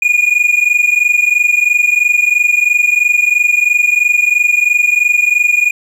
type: tone pair together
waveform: triangle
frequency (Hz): 2433 / 2456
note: D#7 / D#7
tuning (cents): -39 / -23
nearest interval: unison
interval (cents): 16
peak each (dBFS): -10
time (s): 0.02-5.71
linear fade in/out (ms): 5
effects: none